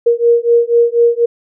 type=beating tone pair; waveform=sine; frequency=468.6 / 472.7 Hz; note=A#4 / A#4; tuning=+9 / +24 cents; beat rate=4.1 Hz; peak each=-11 dBFS; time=0.06-1.26 s; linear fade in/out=10 ms; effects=none